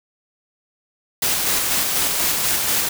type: noise with tremolo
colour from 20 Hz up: white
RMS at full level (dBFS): -19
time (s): 1.22-2.89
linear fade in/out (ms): 5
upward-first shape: square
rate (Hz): 4.1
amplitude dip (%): 25
effects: none